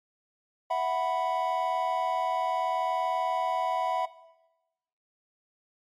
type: chord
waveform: triangle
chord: E suspended second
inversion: none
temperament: equal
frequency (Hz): 659.3 / 740 / 987.8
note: E5 / F#5 / B5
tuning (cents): 0 / 0 / 0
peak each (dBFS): -28 / -27 / -28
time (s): 0.7-4.06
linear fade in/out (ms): 10
effects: noise-tail reverb RT60 1.0 s tail -17 dB re dry + MP3 64 kbps